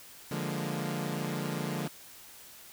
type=chord; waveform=sawtooth; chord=Bb dominant seventh; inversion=first; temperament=equal; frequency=146.83 / 174.61 / 207.7 / 233.1 Hz; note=D3 / F3 / Ab3 / Bb3; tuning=0 / 0 / 0 / 0 cents; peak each=-32 / -33 / -35 / -36 dBFS; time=0.31-1.88 s; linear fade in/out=5 ms; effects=white hiss -51 dBFS RMS until 2.72 s